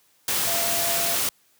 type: tone in noise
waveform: sine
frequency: 681 Hz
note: F5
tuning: 44 cents flat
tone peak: -30 dBFS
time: 0.47-1.15 s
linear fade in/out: 2 ms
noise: white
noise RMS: -24 dBFS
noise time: 0.28-1.29 s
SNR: -9 dB
effects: white hiss -62 dBFS RMS until 1.59 s + high-pass 80 Hz 12 dB/octave